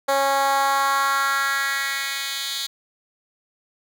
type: tone with high-pass filter sweep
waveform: 10% pulse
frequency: 274.9 Hz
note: C#4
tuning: 14 cents flat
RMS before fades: -22 dBFS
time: 0.08-2.67 s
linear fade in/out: 10 ms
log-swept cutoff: 580 to 3500 Hz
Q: 2.4
effects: none